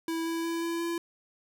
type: tone with pitch steps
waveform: square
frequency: 328.4 / 330.9 / 333.4 / 335.9 / 338.4 Hz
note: E4 / E4 / E4 / E4 / E4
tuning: -6 / +7 / +20 / +33 / +45 cents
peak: -30 dBFS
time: 0.08-0.98 s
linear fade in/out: 2 ms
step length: 180 ms
effects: none